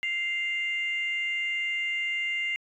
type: tone pair together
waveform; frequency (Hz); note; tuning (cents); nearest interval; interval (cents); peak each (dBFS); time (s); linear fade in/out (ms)
sine; 2093 / 2792; C7 / F7; 0 / -1; perfect fourth; 499; -27 / -32; 0.03-2.56; 0
effects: tanh soft clip ceiling -20 dBFS